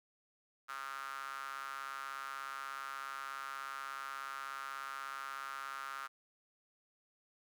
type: tone with high-pass filter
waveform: sawtooth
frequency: 136.6 Hz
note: C#3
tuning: 25 cents flat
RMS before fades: -44 dBFS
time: 0.68-6.08 s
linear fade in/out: 20 ms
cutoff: 1300 Hz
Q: 7.1
effects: none